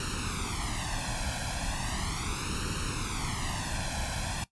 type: noise with flanger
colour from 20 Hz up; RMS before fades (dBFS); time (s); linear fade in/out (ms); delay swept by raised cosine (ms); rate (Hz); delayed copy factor
pink; -33; 0-4.44; 2; 0.72 to 1.24; 0.37; +0.8
effects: noise-tail reverb RT60 0.1 s tail -17 dB re dry + resampled to 24000 Hz